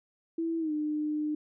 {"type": "tone with pitch glide", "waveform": "sine", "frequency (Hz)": [329.6, 302.2], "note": ["E4", "D4"], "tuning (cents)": [0, 50], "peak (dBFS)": -28, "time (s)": [0.38, 1.35], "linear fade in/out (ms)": 5, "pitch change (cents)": -150, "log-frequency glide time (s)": [0.59, 0.72], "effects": []}